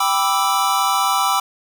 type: chord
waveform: square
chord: E minor seventh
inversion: first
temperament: equal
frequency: 784 / 987.8 / 1174.7 / 1318.5 Hz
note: G5 / B5 / D6 / E6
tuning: 0 / 0 / 0 / 0 cents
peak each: -22 dBFS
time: 0-1.4 s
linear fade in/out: 5 ms
effects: none